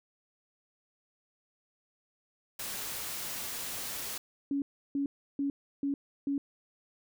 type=noise; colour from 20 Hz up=white; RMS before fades=-38 dBFS; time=2.59-4.18 s; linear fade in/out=5 ms
type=tone bursts; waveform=sine; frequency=280.2 Hz; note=C#4; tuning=19 cents sharp; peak=-28 dBFS; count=5; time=4.51-6.38 s; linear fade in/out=2 ms; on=110 ms; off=330 ms
effects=none